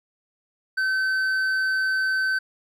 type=tone with hard clipping; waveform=sine; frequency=1534 Hz; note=G6; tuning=38 cents flat; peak=-22 dBFS; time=0.77-2.39 s; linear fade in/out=10 ms; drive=5 dB; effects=none